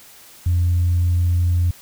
sine tone, 87.31 Hz, F2, in tune, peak -13 dBFS, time 0.46-1.71 s, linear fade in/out 5 ms, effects tanh soft clip ceiling -11 dBFS + white hiss -45 dBFS RMS until 1.81 s

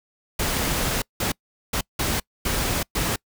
pink noise bursts at uneven times, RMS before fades -24 dBFS, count 6, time 0.39-1.02 / 1.2-1.32 / 1.73-1.81 / 1.99-2.2 / 2.45-2.83 / 2.95-3.16 s, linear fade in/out 5 ms, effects noise-tail reverb RT60 0.1 s tail -26 dB re dry

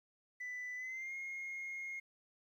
sine tone with pitch glide, 1990 to 2145 Hz, B6 to C7, +13 to +42 cents, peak -39 dBFS, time 0.4-2 s, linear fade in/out 10 ms, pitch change +129 cents, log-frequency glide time 0.76-1.14 s, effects tanh soft clip ceiling -39 dBFS + 12-bit

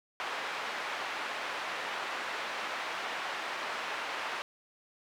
pink band-pass noise, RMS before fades -37 dBFS, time 0.2-4.42 s, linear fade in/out 0 ms, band 780 to 2700 Hz, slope 12 dB/octave, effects none

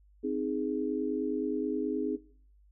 sine chord, Ab major, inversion first, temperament equal, 261.6 / 311.1 / 415.3 Hz, C4 / Eb4 / Ab4, 0 / 0 / 0 cents, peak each -33 / -34 / -33 dBFS, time 0.23-2.17 s, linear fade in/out 20 ms, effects noise-tail reverb RT60 0.5 s tail -18 dB re dry + added 50 Hz sine -58 dBFS peak until 2.71 s

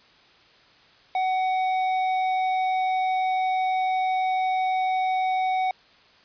triangle tone with tanh clipping, 749 Hz, F#5, 21 cents sharp, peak -23 dBFS, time 1.15-5.71 s, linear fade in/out 2 ms, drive 14 dB, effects white hiss -55 dBFS RMS until 6.24 s + resampled to 11025 Hz

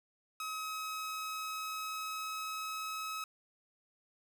sawtooth tone with pitch glide, 1275 to 1283.1 Hz, D#6 to E6, +42 to -47 cents, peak -34 dBFS, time 0.4-3.24 s, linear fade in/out 2 ms, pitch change +11 cents, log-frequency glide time 0.56-3.01 s, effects none

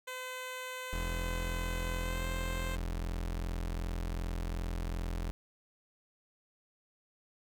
10% pulse tone with pitch glide, 510 to 523.1 Hz, C5 to C5, -44 to -1 cents, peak -31 dBFS, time 0.07-2.76 s, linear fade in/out 10 ms, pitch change +43 cents, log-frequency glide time 1.99-2.25 s
35% pulse tone, 42.64 Hz, F1, 41 cents flat, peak -32 dBFS, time 0.93-5.31 s, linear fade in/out 0 ms
effects none

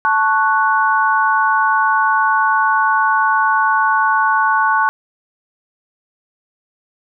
sine chord, F# minor, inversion first, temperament equal, 880 / 1108.7 / 1480 Hz, A5 / C#6 / F#6, 0 / 0 / 0 cents, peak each -16 dBFS, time 0.05-4.89 s, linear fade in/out 0 ms, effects none

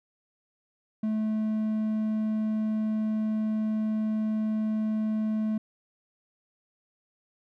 triangle tone, 216.7 Hz, A3, 26 cents flat, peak -23 dBFS, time 1.03-5.58 s, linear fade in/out 5 ms, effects none

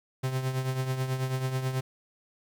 45% pulse tone with tremolo, 130.6 Hz, C3, 3 cents flat, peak -25 dBFS, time 0.23-1.81 s, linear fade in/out 10 ms, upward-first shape triangle, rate 9.2 Hz, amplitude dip 65%, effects 11-bit

